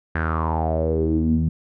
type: tone with low-pass filter sweep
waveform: sawtooth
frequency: 80.2 Hz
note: E2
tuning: 47 cents flat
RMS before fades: -21 dBFS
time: 0.15-1.49 s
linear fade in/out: 5 ms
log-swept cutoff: 1700 to 180 Hz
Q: 7.1
effects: none